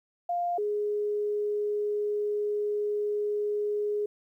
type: tone pair in turn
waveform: sine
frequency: 700 / 416.2 Hz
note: F5 / G#4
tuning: +4 / +4 cents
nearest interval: major sixth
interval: 900 cents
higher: first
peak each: -26 dBFS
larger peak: neither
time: 0.29-0.58 / 0.58-4.06 s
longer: second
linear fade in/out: 5 ms
effects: 11-bit